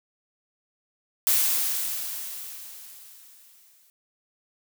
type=noise with exponential decay; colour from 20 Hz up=blue; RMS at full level=-20 dBFS; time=1.27-3.9 s; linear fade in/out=0 ms; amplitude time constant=570 ms; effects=none